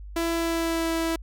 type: tone with pitch glide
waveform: sawtooth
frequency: 333.9 to 328.7 Hz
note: E4 to E4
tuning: +22 to -5 cents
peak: -20 dBFS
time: 0.16-1.16 s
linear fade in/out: 5 ms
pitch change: -27 cents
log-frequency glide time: 0.34-0.92 s
effects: added 50 Hz sine -37 dBFS peak until 1.22 s